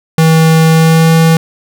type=tone with pitch glide; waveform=square; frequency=161 to 162.87 Hz; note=E3 to E3; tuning=-41 to -21 cents; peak=-5 dBFS; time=0.18-1.37 s; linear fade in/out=2 ms; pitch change=+20 cents; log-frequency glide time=0.69-1.12 s; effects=7-bit